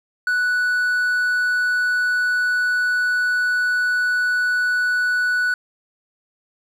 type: tone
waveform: triangle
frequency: 1480 Hz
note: F#6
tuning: in tune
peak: -15 dBFS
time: 0.27-5.54 s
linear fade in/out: 2 ms
effects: none